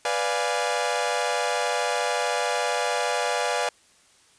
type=chord; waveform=sawtooth; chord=B diminished seventh; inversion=none; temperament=equal; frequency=493.9 / 587.3 / 698.5 / 830.6 Hz; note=B4 / D5 / F5 / Ab5; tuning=0 / 0 / 0 / 0 cents; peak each=-25 dBFS; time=0.05-3.69 s; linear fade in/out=2 ms; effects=white hiss -58 dBFS RMS until 4.38 s + resampled to 22050 Hz